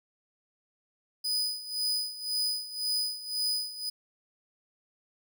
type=tone with tremolo; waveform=40% pulse; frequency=4978 Hz; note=D#8; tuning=in tune; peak=-25 dBFS; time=1.24-3.9 s; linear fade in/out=10 ms; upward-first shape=sine; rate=1.9 Hz; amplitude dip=80%; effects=none